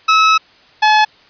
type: tone pair in turn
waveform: sawtooth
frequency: 1294 / 856 Hz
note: E6 / A5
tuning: -32 / -48 cents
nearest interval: perfect fifth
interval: 716 cents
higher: first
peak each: -4 dBFS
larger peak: neither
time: 0.08-0.38 / 0.82-1.05 s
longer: first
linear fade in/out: 10 ms
effects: white hiss -47 dBFS RMS until 1.29 s + resampled to 11025 Hz